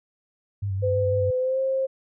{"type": "tone with vibrato", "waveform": "sine", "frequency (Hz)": 98, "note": "G2", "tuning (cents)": 0, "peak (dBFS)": -24, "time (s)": [0.62, 1.31], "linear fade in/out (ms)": 10, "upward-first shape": "square", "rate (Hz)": 6, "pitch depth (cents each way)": 37}
{"type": "tone with pitch glide", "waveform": "sine", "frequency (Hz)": [508, 531.1], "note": ["B4", "C5"], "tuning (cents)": [49, 26], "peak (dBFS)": -21, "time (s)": [0.82, 1.87], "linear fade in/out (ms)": 20, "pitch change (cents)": 77, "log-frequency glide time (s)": [1.38, 1.6]}
{"effects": []}